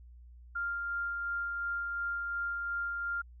sine tone with tremolo, 1396.9 Hz, F6, in tune, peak -31 dBFS, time 0.55-3.22 s, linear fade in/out 10 ms, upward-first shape sine, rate 2.8 Hz, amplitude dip 25%, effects added 60 Hz sine -50 dBFS peak until 3.4 s

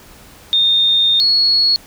sine tone pair in turn, 3654 / 4348 Hz, A#7 / C#8, -35 / -34 cents, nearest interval minor third, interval 301 cents, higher second, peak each -10 dBFS, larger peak neither, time 0.53-1.2 / 1.2-1.76 s, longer first, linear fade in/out 0 ms, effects pink hiss -42 dBFS RMS until 1.86 s

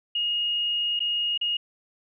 sine tone with dropouts, 2864 Hz, F7, 43 cents sharp, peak -23 dBFS, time 0.15-1.57 s, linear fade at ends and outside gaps 5 ms, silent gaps 0.993-1.003 / 1.377-1.412 s, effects none

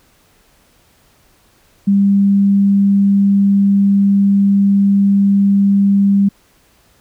sine tone, 198.8 Hz, G3, 25 cents sharp, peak -8 dBFS, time 1.87-6.29 s, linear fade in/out 10 ms, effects pink hiss -53 dBFS RMS until 7 s

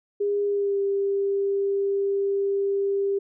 sine tone with pitch glide, 406.9 to 396.7 Hz, G#4 to G4, -35 to +21 cents, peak -21 dBFS, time 0.2-3.19 s, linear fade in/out 10 ms, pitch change -44 cents, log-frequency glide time 0.45-0.8 s, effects none

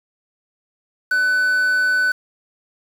triangle tone with quantisation, 1500 Hz, F#6, 23 cents sharp, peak -13 dBFS, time 1.11-2.12 s, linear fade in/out 5 ms, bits 6, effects none

